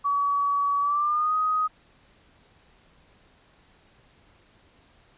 sine tone with pitch glide, 1136 to 1253.2 Hz, C#6 to D#6, +42 to +12 cents, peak -21 dBFS, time 0.04-1.68 s, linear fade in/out 20 ms, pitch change +170 cents, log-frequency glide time 0.8-1.35 s, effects pink hiss -59 dBFS RMS until 5.17 s + resampled to 8000 Hz

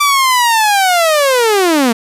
sawtooth linear sweep, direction down, 1174.7 to 220 Hz, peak -5 dBFS, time 0-1.93 s, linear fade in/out 10 ms, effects resampled to 32000 Hz + 7-bit

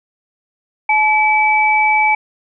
sine tone pair together, 859 / 2300 Hz, A5 / D7, -42 / -37 cents, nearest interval octave + perfect fourth, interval 1705 cents, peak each -13 dBFS, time 0.89-2.15 s, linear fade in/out 5 ms, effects none

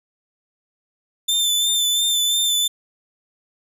sawtooth tone with vibrato, 3548 Hz, A7, 14 cents sharp, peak -14 dBFS, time 1.28-2.68 s, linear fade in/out 10 ms, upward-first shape sine, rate 2.9 Hz, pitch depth 26 cents each way, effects none

